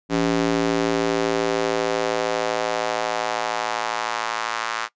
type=tone with high-pass filter sweep; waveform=square; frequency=56.4 Hz; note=A1; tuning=44 cents sharp; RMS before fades=-23 dBFS; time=0.09-4.89 s; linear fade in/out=50 ms; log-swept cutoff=250 to 1200 Hz; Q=1.8; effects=noise-tail reverb RT60 0.1 s tail -20 dB re dry + resampled to 16000 Hz